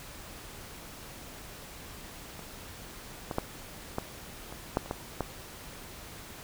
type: clicks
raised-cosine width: 1 ms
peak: -28 / -19 / -13 / -16 / -28 / -11 / -29 / -17 / -15 dBFS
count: 9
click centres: 2.393 / 3.312 / 3.384 / 3.984 / 4.525 / 4.771 / 4.86 / 4.911 / 5.207 s
effects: pink hiss -46 dBFS RMS until 6.43 s